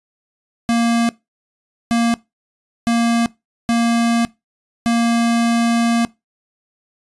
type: tone bursts at uneven times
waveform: square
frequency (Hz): 233.1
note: A#3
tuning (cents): 0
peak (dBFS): -14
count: 5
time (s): 0.69-1.09 / 1.91-2.14 / 2.87-3.26 / 3.69-4.25 / 4.86-6.05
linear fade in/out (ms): 0
effects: noise-tail reverb RT60 0.2 s tail -20 dB re dry + resampled to 24000 Hz